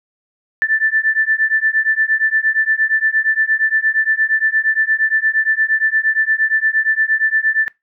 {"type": "beating tone pair", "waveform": "sine", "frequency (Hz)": [1760, 1768.6], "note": ["A6", "A6"], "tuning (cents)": [0, 8], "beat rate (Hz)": 8.6, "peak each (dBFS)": -16, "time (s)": [0.62, 7.68], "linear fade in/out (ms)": 0, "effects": ["noise-tail reverb RT60 0.2 s tail -23 dB re dry"]}